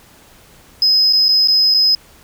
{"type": "tone with dropouts", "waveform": "sine", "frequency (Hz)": 5070, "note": "D#8", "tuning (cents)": 32, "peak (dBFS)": -8, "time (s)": [0.82, 1.95], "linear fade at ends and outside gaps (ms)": 2, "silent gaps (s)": [[1.127, 1.132], [1.284, 1.289], [1.475, 1.483], [1.741, 1.745]], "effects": ["tanh soft clip ceiling -6 dBFS", "pink hiss -46 dBFS RMS until 2.23 s"]}